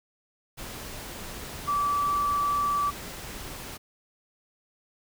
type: tone in noise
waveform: sine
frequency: 1157 Hz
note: D6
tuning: 26 cents flat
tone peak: -23 dBFS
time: 1.67-2.91 s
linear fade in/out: 20 ms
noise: pink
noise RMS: -39 dBFS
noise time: 0.57-3.78 s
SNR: +13 dB
effects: none